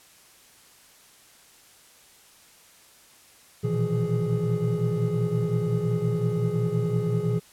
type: tone cluster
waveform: triangle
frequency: 117.4 / 123.1 / 160.3 / 170.2 / 417.2 Hz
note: A#2 / B2 / E3 / F3 / G#4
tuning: +13 / -5 / -48 / -44 / +8 cents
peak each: -27 dBFS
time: 3.63-7.4 s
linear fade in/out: 20 ms
effects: white hiss -54 dBFS RMS until 7.52 s + low-pass 12000 Hz 12 dB/octave